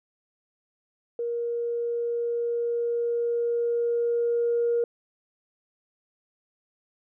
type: tone with level ramp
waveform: sine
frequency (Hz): 471.8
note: A#4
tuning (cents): +21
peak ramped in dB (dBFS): -26 to -20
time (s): 1.19-4.84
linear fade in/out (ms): 2
effects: tanh soft clip ceiling -16 dBFS